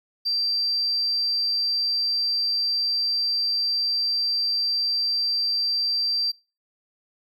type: tone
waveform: triangle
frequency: 4699 Hz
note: D8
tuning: in tune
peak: -18 dBFS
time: 0.25-6.32 s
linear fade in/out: 20 ms
effects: noise-tail reverb RT60 0.3 s tail -25 dB re dry + tanh soft clip ceiling -19 dBFS